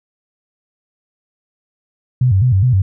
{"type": "tone with vibrato", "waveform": "sine", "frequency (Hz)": 110, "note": "A2", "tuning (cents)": 0, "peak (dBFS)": -9, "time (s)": [2.21, 2.82], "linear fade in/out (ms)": 5, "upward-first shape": "square", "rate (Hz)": 4.8, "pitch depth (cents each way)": 240, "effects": []}